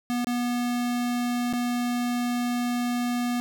square tone with dropouts, 243 Hz, B3, 28 cents flat, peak -25 dBFS, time 0.1-3.4 s, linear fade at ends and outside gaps 0 ms, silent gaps 0.245-0.27 / 1.528-1.535 s, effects none

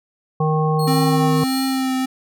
harmonic tone, 155.56 Hz, D#3, in tune, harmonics 1 / 3 / 5 / 7, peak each -17 / -22 / -24 / -25 dBFS, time 0.4-1.44 s, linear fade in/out 5 ms
sawtooth tone with tremolo, 4285 Hz, C8, 40 cents sharp, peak -23 dBFS, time 0.79-1.91 s, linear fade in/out 5 ms, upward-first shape triangle, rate 1.6 Hz, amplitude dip 95%
square tone with vibrato, 262.9 Hz, C4, 8 cents sharp, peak -19 dBFS, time 0.87-2.06 s, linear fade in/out 10 ms, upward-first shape triangle, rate 1.6 Hz, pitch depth 23 cents each way
effects none

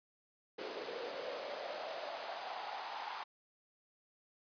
pink noise with high-pass filter sweep, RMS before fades -43 dBFS, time 0.58-3.24 s, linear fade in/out 10 ms, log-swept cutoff 420 to 920 Hz, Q 4.5, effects resampled to 11025 Hz

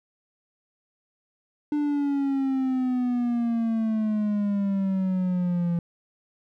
triangle exponential sweep, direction down, 297.4 to 170 Hz, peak -20 dBFS, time 1.72-5.79 s, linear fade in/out 2 ms, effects none

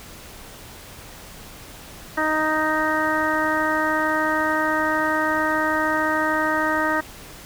harmonic tone, 311.1 Hz, D#4, in tune, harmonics 1 / 2 / 3 / 4 / 5 / 6, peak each -26 / -26 / -26 / -26 / -26 / -26 dBFS, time 2.17-7.01 s, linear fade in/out 10 ms, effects pink hiss -41 dBFS RMS until 7.45 s

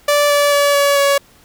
sawtooth tone with pitch steps, 583 / 577.6 / 572.3 / 567.1 / 561.8 Hz, D5 / D5 / D5 / C#5 / C#5, -13 / -29 / -45 / +39 / +23 cents, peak -7 dBFS, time 0.08-1.18 s, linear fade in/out 5 ms, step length 220 ms, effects pink hiss -49 dBFS RMS until 1.44 s

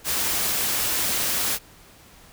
white noise, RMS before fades -24 dBFS, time 0.04-1.59 s, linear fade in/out 50 ms, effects pink hiss -50 dBFS RMS until 2.32 s

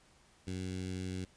15% pulse tone with notch filter, 92.5 Hz, F#2, in tune, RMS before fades -39 dBFS, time 0.47-1.25 s, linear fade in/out 5 ms, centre 990 Hz, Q 0.54, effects pink hiss -65 dBFS RMS until 1.36 s + resampled to 22050 Hz

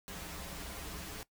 pink noise with comb filter, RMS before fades -44 dBFS, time 0.08-1.23 s, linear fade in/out 0 ms, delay 8.2 ms, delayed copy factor -0.8, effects noise-tail reverb RT60 0.1 s tail -19 dB re dry

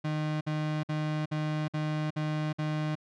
35% pulse tone bursts, 153.4 Hz, D#3, 24 cents flat, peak -27 dBFS, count 7, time 0.04-2.954 s, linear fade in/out 10 ms, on 370 ms, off 54 ms, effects low-pass 4000 Hz 12 dB/octave

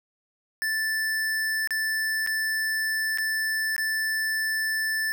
square tone with dropouts, 1760 Hz, A6, in tune, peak -25 dBFS, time 0.62-5.12 s, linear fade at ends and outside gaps 0 ms, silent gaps 1.674-1.707 / 2.264-2.273 / 3.175-3.184 / 3.764-3.78 s, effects none

